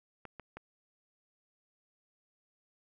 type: clicks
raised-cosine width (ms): 0.5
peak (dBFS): -30 / -30 / -29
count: 3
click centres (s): 0.253 / 0.397 / 0.57
effects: none